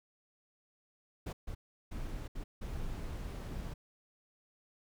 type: noise bursts at uneven times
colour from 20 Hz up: brown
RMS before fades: -40 dBFS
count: 5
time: 1.26-1.33 / 1.47-1.55 / 1.91-2.28 / 2.35-2.44 / 2.61-3.74 s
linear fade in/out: 10 ms
effects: none